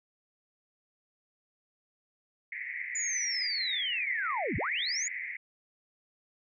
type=band-pass noise; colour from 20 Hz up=pink; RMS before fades=-38 dBFS; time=2.52-5.37 s; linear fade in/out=5 ms; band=1900 to 2200 Hz; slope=96 dB/octave
type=linear two-way sweep; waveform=sine; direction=down then up; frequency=7040 to 61.74 to 7040 Hz; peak=-30 dBFS; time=2.95-5.08 s; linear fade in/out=5 ms; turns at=4.57 s
effects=none